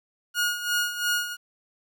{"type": "tone with tremolo", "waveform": "sawtooth", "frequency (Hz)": 1438, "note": "F#6", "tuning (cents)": -50, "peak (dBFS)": -18, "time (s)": [0.34, 1.37], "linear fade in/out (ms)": 50, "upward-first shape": "sine", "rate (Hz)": 2.9, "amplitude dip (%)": 70, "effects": ["10-bit"]}